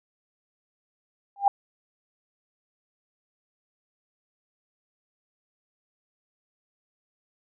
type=tone with exponential growth; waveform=sine; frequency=800 Hz; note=G5; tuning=35 cents sharp; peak=-11 dBFS; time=1.36-1.48 s; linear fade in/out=2 ms; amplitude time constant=24 ms; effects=none